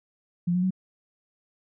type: tone with pitch steps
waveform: sine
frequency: 174.61 / 180.56 / 186.71 Hz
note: F3 / F#3 / F#3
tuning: 0 / -42 / +16 cents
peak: -21 dBFS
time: 0.47-0.707 s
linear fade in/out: 10 ms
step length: 79 ms
effects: none